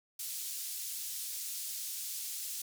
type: band-pass noise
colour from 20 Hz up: white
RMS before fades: -40 dBFS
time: 0.19-2.62 s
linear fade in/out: 5 ms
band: 4600 to 15000 Hz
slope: 12 dB/octave
effects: none